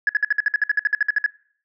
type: tone bursts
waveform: sine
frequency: 1690 Hz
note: G#6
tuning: 30 cents sharp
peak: -13 dBFS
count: 16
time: 0.07-1.262 s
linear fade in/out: 2 ms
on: 22 ms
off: 56 ms
effects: noise-tail reverb RT60 0.6 s tail -24 dB re dry + tanh soft clip ceiling -9 dBFS